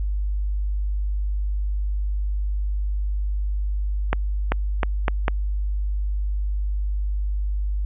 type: accelerating click train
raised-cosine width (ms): 0.5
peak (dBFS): -5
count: 5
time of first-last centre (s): 4.13-5.281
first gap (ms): 390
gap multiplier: 0.8
effects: added 50 Hz sine -21 dBFS peak until 7.85 s + resampled to 8000 Hz